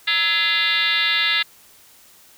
sine tone with frequency modulation, 2794 Hz, F7, in tune, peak -16 dBFS, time 0.07-1.43 s, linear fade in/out 10 ms, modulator 371 Hz, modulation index 3.4, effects white hiss -50 dBFS RMS until 2.37 s

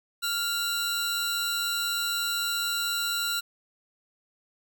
sawtooth tone pair together, 1396.9 / 3948 Hz, F6 / B7, 0 / -1 cents, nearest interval octave + tritone, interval 1799 cents, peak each -26 dBFS, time 0.22-3.41 s, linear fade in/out 20 ms, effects none

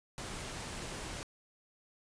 pink noise, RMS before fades -42 dBFS, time 0.18-1.23 s, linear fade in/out 0 ms, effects resampled to 22050 Hz

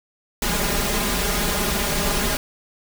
pink noise with comb filter, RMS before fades -22 dBFS, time 0.42-2.37 s, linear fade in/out 2 ms, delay 4.9 ms, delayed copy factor +1, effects none

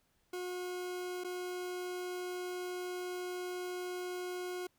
40% pulse tone with dropouts, 361.2 Hz, F#4, 42 cents flat, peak -37 dBFS, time 0.33-4.67 s, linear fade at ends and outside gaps 5 ms, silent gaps 1.238-1.245 s, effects pink hiss -75 dBFS RMS until 4.78 s

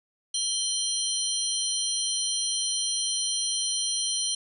sine tone cluster, 3149 / 4158 / 5860 / 9380 Hz, G7 / C8 / F#8 / D9, +7 / -12 / -18 / -3 cents, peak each -31 dBFS, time 0.34-4.35 s, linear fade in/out 5 ms, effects none

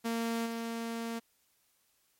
sawtooth tone with level steps, 230 Hz, A#3, 23 cents flat, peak -27 / -31 dBFS, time 0.04-1.2 s, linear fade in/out 20 ms, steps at 0.45 s, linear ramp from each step 20 ms, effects white hiss -72 dBFS RMS until 2.19 s + MP3 64 kbps

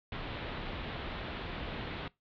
pink low-pass noise, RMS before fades -40 dBFS, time 0.12-2.08 s, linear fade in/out 2 ms, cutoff 3900 Hz, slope 48 dB/octave, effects noise-tail reverb RT60 0.2 s tail -22 dB re dry

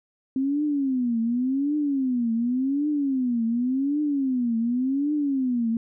sine tone with vibrato, 260.7 Hz, C4, 6 cents flat, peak -21 dBFS, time 0.36-5.77 s, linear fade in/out 2 ms, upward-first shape triangle, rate 0.89 Hz, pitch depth 260 cents each way, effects none

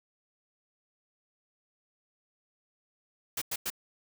white noise bursts, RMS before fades -33 dBFS, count 3, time 3.37-3.702 s, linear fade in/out 5 ms, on 46 ms, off 97 ms, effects none

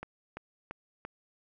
click train, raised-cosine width 0.5 ms, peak -24 dBFS, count 4, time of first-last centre 0.03-1.05 s, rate 2.94 Hz, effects none

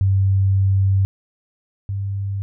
sine tone pair in turn, 96.9 / 98.82 Hz, G2 / G2, -20 / +14 cents, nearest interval unison, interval 34 cents, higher second, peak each -13 / -21 dBFS, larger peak first, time 0.01-1.05 / 1.89-2.42 s, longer first, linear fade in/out 0 ms, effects none

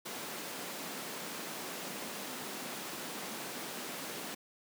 pink high-pass noise, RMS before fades -42 dBFS, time 0.05-4.35 s, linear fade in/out 10 ms, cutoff 190 Hz, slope 24 dB/octave, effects none

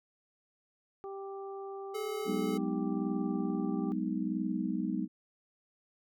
harmonic tone, 392 Hz, G4, in tune, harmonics 1 / 2 / 3, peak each -40 / -46 / -50 dBFS, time 1.04-3.92 s, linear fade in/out 0 ms
square tone, 428.7 Hz, A4, 45 cents flat, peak -36 dBFS, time 1.94-2.58 s, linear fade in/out 10 ms
sine chord, G# minor seventh, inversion third, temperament just, 186.89 / 207.7 / 249.2 / 311.5 Hz, F#3 / G#3 / B3 / D#4, +18 / 0 / +16 / +2 cents, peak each -36 dBFS, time 2.25-5.08 s, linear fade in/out 50 ms
effects none

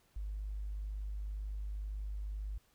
triangle tone with tanh clipping, 51 Hz, G#1, 31 cents flat, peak -37 dBFS, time 0.16-2.58 s, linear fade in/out 5 ms, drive 4 dB, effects pink hiss -71 dBFS RMS until 2.74 s

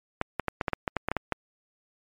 clicks, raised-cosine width 0.5 ms, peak -11 dBFS, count 12, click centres 0.214 / 0.397 / 0.483 / 0.612 / 0.682 / 0.733 / 0.878 / 0.967 / 1.086 / 1.116 / 1.167 / 1.323 s, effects MP3 64 kbps

